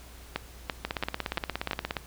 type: two click trains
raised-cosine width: 0.3 ms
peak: -12 / -13 dBFS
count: 5 / 20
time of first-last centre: 0.36-1.711 / 0.85-1.968 s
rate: 2.96 / 17 Hz
effects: added 60 Hz sine -47 dBFS peak until 2.06 s + pink hiss -51 dBFS RMS until 2.06 s